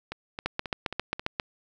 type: two click trains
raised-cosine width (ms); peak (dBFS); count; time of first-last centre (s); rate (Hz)
0.3; -11 / -18; 8 / 5; 0.46-1.398 / 0.12-1.195; 7.46 / 3.72
effects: none